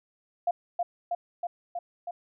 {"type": "tone with echo", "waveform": "sine", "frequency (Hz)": 698.5, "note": "F5", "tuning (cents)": 0, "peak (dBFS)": -22, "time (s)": [0.47, 0.51], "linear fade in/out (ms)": 5, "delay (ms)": 320, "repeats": 5, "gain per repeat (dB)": -2, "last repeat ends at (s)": 2.11, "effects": []}